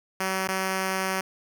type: tone with dropouts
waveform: 5% pulse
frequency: 189.7 Hz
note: F#3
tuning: 43 cents sharp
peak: -14 dBFS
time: 0.2-1.21 s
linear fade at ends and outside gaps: 5 ms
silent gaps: 0.476-0.485 s
effects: none